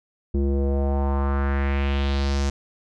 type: tone with low-pass filter sweep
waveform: square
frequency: 69.3 Hz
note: C#2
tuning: in tune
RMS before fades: -22 dBFS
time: 0.34-2.5 s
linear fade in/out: 5 ms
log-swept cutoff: 320 to 6600 Hz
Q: 2.5
effects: none